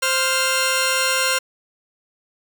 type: tone pair together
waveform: 10% pulse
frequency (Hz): 523.3 / 1397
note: C5 / F6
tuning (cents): 0 / 0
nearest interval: octave + perfect fourth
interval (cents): 1700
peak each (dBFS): -12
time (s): 0.02-1.39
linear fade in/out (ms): 10
effects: none